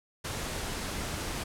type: noise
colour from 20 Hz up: pink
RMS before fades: -35 dBFS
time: 0.24-1.44 s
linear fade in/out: 10 ms
effects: low-pass 11000 Hz 12 dB/octave